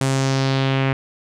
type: tone with low-pass filter sweep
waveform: sawtooth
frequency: 134.4 Hz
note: C3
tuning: 47 cents sharp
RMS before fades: -19 dBFS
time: 0.01-0.93 s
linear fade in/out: 2 ms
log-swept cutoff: 9200 to 2300 Hz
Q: 2.1
effects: none